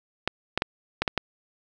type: clicks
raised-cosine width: 0.3 ms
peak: -7 dBFS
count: 6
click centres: 0.276 / 0.576 / 0.621 / 1.02 / 1.078 / 1.177 s
effects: none